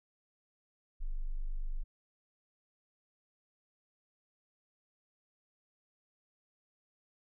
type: tone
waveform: sine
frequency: 24.5 Hz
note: G0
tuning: in tune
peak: -32 dBFS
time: 1-1.84 s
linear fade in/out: 20 ms
effects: none